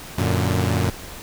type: chord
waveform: sawtooth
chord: Gb augmented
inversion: none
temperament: equal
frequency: 92.5 / 116.54 / 146.83 Hz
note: Gb2 / Bb2 / D3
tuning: 0 / 0 / 0 cents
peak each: -17 / -19 / -22 dBFS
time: 0.18-0.9 s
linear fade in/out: 5 ms
effects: pink hiss -37 dBFS RMS until 1.22 s